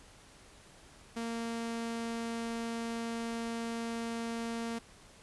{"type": "tone", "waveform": "sawtooth", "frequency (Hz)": 230.8, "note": "A#3", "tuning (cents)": -17, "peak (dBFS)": -31, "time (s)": [1.16, 4.79], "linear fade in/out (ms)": 10, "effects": ["pink hiss -57 dBFS RMS until 5.22 s", "resampled to 24000 Hz"]}